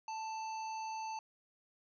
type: harmonic tone with a mistuned harmonic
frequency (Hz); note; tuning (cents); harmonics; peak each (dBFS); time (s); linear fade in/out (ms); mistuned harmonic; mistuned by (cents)
882; A5; +4; 1 / 3 / 5 / 7; -39 / -51 / -55 / -54; 0.08-1.19; 2; 5; +42
effects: none